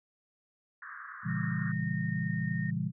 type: band-pass noise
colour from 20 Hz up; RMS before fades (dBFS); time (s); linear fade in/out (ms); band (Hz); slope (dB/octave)
white; -45; 0.82-1.72; 2; 1100 to 1800; 96
type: chord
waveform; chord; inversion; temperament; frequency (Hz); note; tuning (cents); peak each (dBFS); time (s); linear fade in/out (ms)
sine; A# diminished seventh; none; just; 116.54 / 139.85 / 167.82 / 201.4; A#2 / C#3 / E3 / G3; 0 / +16 / +31 / +47; -36 / -36 / -33 / -36; 1.23-2.92; 50
type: tone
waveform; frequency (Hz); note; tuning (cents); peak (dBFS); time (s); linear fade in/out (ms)
sine; 1840; A#6; -23; -39; 1.28-2.71; 10
effects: none